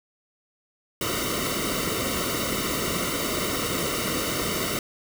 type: noise with comb filter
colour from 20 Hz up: pink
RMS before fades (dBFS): -27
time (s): 1.01-4.79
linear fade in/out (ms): 2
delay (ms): 1.2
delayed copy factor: -0.85
effects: none